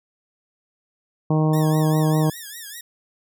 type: harmonic tone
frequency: 155.56 Hz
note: D#3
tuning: in tune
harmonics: 1 / 2 / 3 / 4 / 5 / 6 / 7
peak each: -17 / -23 / -27 / -29 / -31 / -33 / -34 dBFS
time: 1.3-2.3 s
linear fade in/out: 5 ms
type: tone with vibrato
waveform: 5% pulse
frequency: 1760 Hz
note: A6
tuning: in tune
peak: -24 dBFS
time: 1.53-2.81 s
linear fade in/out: 5 ms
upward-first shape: triangle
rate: 5 Hz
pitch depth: 170 cents each way
effects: none